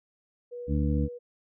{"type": "tone with tremolo", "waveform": "sine", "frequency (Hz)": 485.3, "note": "B4", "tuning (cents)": -30, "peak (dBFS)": -35, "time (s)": [0.51, 1.19], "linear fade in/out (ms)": 20, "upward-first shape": "triangle", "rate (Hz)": 2.5, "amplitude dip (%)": 40}
{"type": "harmonic tone", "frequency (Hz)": 73.42, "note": "D2", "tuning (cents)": 0, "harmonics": [1, 2, 3, 4], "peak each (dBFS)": [-26, -29, -31, -32], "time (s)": [0.67, 1.09], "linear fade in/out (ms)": 50}
{"effects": []}